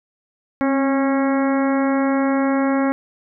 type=harmonic tone with a mistuned harmonic; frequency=273.6 Hz; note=C#4; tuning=23 cents flat; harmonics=1 / 2 / 3 / 4 / 5 / 6 / 7 / 8; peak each=-17 / -23 / -27 / -29 / -31 / -33 / -34 / -35 dBFS; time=0.61-2.92 s; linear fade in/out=0 ms; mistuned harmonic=1; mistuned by=-31 cents; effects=none